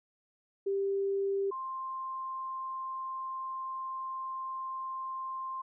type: tone pair in turn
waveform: sine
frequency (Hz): 394 / 1051.9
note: G4 / C6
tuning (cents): +9 / +9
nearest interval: octave + perfect fourth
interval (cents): 1700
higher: second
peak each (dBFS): -28 / -35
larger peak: first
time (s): 0.66-1.51 / 1.51-5.62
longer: second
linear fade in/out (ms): 10
effects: none